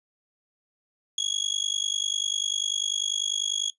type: tone with amplitude modulation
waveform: 30% pulse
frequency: 3322 Hz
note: G#7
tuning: in tune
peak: -18 dBFS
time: 1.18-3.7 s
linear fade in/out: 2 ms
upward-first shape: sine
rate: 50.1 Hz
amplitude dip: 100%
effects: noise-tail reverb RT60 0.1 s tail -17 dB re dry + resampled to 24000 Hz